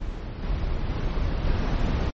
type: noise with level steps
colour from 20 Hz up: brown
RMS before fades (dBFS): -32 / -27 / -25 / -22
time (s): 0-2.11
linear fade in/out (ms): 20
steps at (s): 0.42 / 0.89 / 1.44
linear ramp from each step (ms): 10
effects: low-pass 5000 Hz 12 dB/octave + MP3 32 kbps